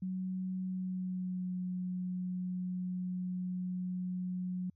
sine tone with pitch glide, 186 to 182.07 Hz, F#3 to F#3, +9 to -28 cents, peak -34 dBFS, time 0.02-4.7 s, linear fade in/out 5 ms, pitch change -37 cents, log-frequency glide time 0.64-1.55 s, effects added 86 Hz sine -69 dBFS peak until 4.75 s

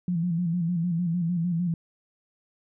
sine tone with vibrato, 171.9 Hz, F3, 27 cents flat, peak -23 dBFS, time 0.08-1.74 s, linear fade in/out 2 ms, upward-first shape square, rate 6.6 Hz, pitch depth 65 cents each way, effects none

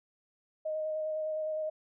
sine tone with vibrato, 622.3 Hz, D#5, in tune, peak -31 dBFS, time 0.65-1.7 s, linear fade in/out 10 ms, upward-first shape square, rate 9.8 Hz, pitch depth 11 cents each way, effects none

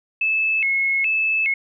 sine tone with vibrato, 2385 Hz, D7, 26 cents sharp, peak -17 dBFS, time 0.21-1.54 s, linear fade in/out 5 ms, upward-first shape square, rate 1.2 Hz, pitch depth 160 cents each way, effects none

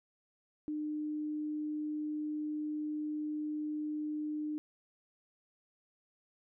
sine tone, 302.5 Hz, D#4, 49 cents flat, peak -34 dBFS, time 0.68-4.58 s, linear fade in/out 0 ms, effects none

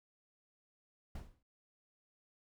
brown noise with exponential decay, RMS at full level -40 dBFS, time 1.15-1.43 s, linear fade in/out 5 ms, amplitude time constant 59 ms, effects none

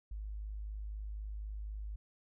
sine tone, 52 Hz, G#1, 3 cents sharp, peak -39 dBFS, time 0.11-1.96 s, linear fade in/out 5 ms, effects none

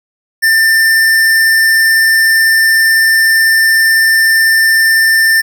square tone, 1791 Hz, A6, 30 cents sharp, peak -7 dBFS, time 0.42-5.42 s, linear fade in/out 20 ms, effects none

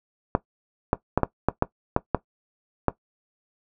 clicks, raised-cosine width 1 ms, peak -4 dBFS, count 9, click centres 0.351 / 0.931 / 1.176 / 1.233 / 1.486 / 1.624 / 1.964 / 2.147 / 2.883 s, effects noise-tail reverb RT60 0.1 s tail -17 dB re dry

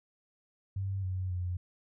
sine tone with pitch steps, 97.1 / 92.8 / 89.7 Hz, G2 / F#2 / F2, -16 / +6 / +47 cents, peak -31 dBFS, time 0.76-1.57 s, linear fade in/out 5 ms, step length 270 ms, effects none

